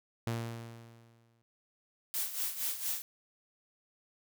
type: tone with exponential decay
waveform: sawtooth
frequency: 115.9 Hz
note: A#2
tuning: 10 cents flat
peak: -27 dBFS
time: 0.27-1.42 s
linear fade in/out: 0 ms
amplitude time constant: 250 ms
type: noise with tremolo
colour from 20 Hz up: blue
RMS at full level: -33 dBFS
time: 2.14-3.02 s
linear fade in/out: 0 ms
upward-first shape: sine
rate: 4.3 Hz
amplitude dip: 70%
effects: none

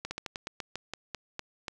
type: slowing click train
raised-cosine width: 0.2 ms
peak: -18 dBFS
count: 12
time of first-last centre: 0.05-1.682 s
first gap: 60 ms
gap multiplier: 1.17
effects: none

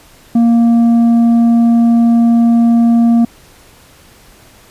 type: tone with tanh clipping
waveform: sine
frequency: 233.1 Hz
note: A#3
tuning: in tune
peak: -7 dBFS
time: 0.35-3.25 s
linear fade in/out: 5 ms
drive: 5 dB
effects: pink hiss -43 dBFS RMS until 4.7 s + resampled to 32000 Hz

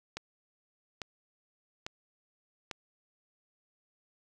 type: click train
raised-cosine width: 0.2 ms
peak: -20 dBFS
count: 4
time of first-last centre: 0.17-2.712 s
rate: 1.18 Hz
effects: none

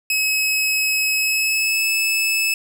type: tone with pitch glide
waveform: sawtooth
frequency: 2564 to 2610 Hz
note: E7 to E7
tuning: -49 to -18 cents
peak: -14 dBFS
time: 0.1-2.54 s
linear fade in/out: 2 ms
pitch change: +31 cents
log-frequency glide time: 1.15-1.88 s
effects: none

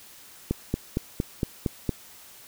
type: click train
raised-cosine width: 3 ms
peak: -11 dBFS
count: 7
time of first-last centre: 0.51-1.892 s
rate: 4.34 Hz
effects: white hiss -49 dBFS RMS until 2.47 s

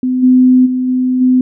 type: tone with level steps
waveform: sine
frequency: 254.4 Hz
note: C4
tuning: 48 cents flat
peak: -11 / -4 / -12 / -10 / -6 dBFS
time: 0.03-1.41 s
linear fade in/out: 2 ms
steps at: 0.22 / 0.65 / 0.87 / 1.2 s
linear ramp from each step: 20 ms
effects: none

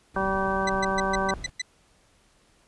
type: noise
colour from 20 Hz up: brown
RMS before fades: -39 dBFS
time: 0.14-1.5 s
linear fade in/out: 5 ms
type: harmonic tone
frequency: 192.8 Hz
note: G3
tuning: 28 cents flat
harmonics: 1 / 2 / 3 / 4 / 5 / 6 / 8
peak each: -31 / -31 / -31 / -31 / -31 / -31 / -31 dBFS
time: 0.16-1.34 s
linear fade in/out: 2 ms
type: tone bursts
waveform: 20% pulse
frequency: 2000 Hz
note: B6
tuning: 21 cents sharp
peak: -21 dBFS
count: 7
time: 0.67-1.618 s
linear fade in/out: 5 ms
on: 24 ms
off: 130 ms
effects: pink hiss -62 dBFS RMS until 2.67 s + resampled to 24000 Hz

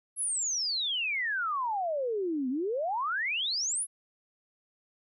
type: exponential two-way sweep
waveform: sine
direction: down then up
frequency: 11175 to 246 to 11175 Hz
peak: -28 dBFS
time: 0.16-3.87 s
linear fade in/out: 50 ms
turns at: 2.49 s
effects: none

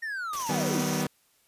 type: linear sweep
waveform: triangle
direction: down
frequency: 1864.7 to 195.3 Hz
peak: -29 dBFS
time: 0.02-0.82 s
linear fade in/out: 10 ms
type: noise with tremolo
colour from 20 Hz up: white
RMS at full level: -38 dBFS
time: 0.33-1.04 s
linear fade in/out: 2 ms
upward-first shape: square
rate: 15 Hz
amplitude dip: 30%
type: band-pass noise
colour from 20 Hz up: pink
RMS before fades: -40 dBFS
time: 0.36-1.02 s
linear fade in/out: 10 ms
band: 5500 to 6500 Hz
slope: 96 dB/octave
type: chord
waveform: sawtooth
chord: Eb augmented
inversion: none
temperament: equal with one note detuned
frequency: 155.56 / 191.85 / 246.9 Hz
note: Eb3 / G3 / B3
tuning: 0 / -37 / 0 cents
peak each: -27 dBFS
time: 0.49-1.07 s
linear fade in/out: 5 ms
effects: white hiss -66 dBFS RMS until 1.47 s + resampled to 32000 Hz

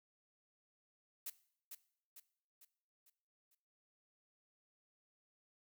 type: noise with echo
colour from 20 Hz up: blue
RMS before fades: -44 dBFS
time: 1.26-1.3 s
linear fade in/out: 5 ms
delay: 450 ms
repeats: 5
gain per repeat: -6 dB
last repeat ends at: 3.55 s
effects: noise-tail reverb RT60 0.6 s tail -18 dB re dry

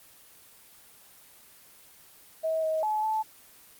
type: tone with pitch steps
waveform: sine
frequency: 641 / 633 / 857 / 872 Hz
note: E5 / D#5 / A5 / A5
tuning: -49 / +30 / -46 / -16 cents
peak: -25 dBFS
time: 2.43-3.23 s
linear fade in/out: 20 ms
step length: 200 ms
effects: white hiss -54 dBFS RMS until 3.79 s + Opus 24 kbps

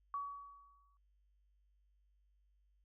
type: tone with exponential decay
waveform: sine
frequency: 1132 Hz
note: C#6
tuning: 36 cents sharp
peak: -36 dBFS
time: 0.14-0.97 s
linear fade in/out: 1 ms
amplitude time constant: 180 ms
effects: added 50 Hz sine -70 dBFS peak until 2.84 s

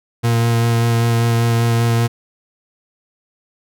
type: tone with vibrato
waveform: 40% pulse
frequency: 116.54 Hz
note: A#2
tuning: in tune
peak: -12 dBFS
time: 0.23-2.08 s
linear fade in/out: 20 ms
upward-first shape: sine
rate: 5.1 Hz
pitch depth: 13 cents each way
effects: none

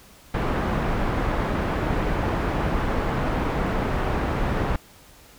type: low-pass noise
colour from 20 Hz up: pink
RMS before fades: -24 dBFS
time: 0.34-4.76 s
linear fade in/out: 2 ms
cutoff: 1500 Hz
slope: 12 dB/octave
effects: pink hiss -50 dBFS RMS until 5.38 s

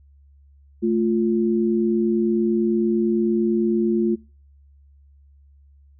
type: tone pair together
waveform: sine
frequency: 220 / 348.9 Hz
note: A3 / F4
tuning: 0 / -2 cents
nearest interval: minor sixth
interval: 798 cents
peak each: -20 dBFS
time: 0.82-4.16 s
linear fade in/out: 20 ms
effects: noise-tail reverb RT60 0.4 s tail -26 dB re dry + added 70 Hz sine -49 dBFS peak until 5.99 s

